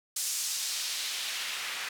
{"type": "noise with band-pass filter sweep", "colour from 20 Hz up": "white", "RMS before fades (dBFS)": -34, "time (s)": [0.16, 1.89], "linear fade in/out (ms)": 5, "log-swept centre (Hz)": [7400, 1900], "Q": 1.1, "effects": []}